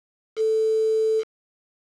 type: tone with quantisation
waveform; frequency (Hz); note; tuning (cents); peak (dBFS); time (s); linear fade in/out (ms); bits
sine; 440; A4; 0; -18; 0.36-1.24; 50; 6
effects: low-pass 5000 Hz 12 dB/octave